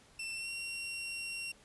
sawtooth tone with pitch glide, 2686 to 2744 Hz, E7 to F7, +32 to -31 cents, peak -35 dBFS, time 0.19-1.52 s, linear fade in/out 5 ms, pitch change +37 cents, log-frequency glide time 0.35-0.49 s, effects pink hiss -62 dBFS RMS until 1.64 s + resampled to 24000 Hz

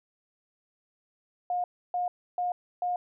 sine tone bursts, 715 Hz, F5, 41 cents sharp, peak -26 dBFS, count 4, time 1.5-2.96 s, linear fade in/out 2 ms, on 140 ms, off 300 ms, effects none

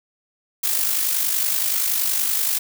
blue noise with amplitude modulation, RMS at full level -19 dBFS, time 0.63-2.59 s, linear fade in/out 10 ms, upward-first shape sine, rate 50.6 Hz, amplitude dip 50%, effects none

